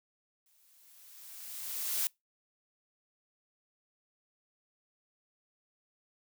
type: noise with exponential growth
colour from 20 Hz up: blue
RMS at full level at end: -30 dBFS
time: 0.46-2.07 s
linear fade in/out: 1 ms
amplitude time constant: 350 ms
effects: noise-tail reverb RT60 0.2 s tail -26 dB re dry